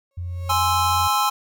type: tone with exponential growth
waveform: 35% pulse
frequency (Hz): 549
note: C#5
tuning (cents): -17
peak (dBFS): -32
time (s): 0.11-0.52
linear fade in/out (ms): 1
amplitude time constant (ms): 89
type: tone with pitch glide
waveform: sine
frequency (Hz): 87.7 to 87.19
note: F2 to F2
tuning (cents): +8 to -2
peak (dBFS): -26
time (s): 0.17-1.08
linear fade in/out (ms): 10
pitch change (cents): -10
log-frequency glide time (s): 0.49-0.73
type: chord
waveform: square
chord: Ab augmented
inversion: none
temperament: equal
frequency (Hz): 830.6 / 1046.5 / 1318.5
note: Ab5 / C6 / E6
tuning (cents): 0 / 0 / 0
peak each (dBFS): -23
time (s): 0.49-1.3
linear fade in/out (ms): 10
effects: none